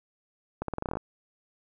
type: accelerating click train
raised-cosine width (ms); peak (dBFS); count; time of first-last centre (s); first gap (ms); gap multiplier
1; -17; 11; 0.62-0.97; 63; 0.86
effects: none